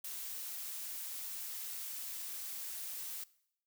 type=noise; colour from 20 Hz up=blue; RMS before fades=-43 dBFS; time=0.04-3.24 s; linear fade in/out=5 ms; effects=noise-tail reverb RT60 0.7 s tail -20 dB re dry